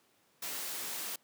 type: noise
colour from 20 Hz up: white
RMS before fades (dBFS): -39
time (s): 0.42-1.16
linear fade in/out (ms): 5
effects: pink hiss -69 dBFS RMS until 1.23 s + high-pass 200 Hz 12 dB/octave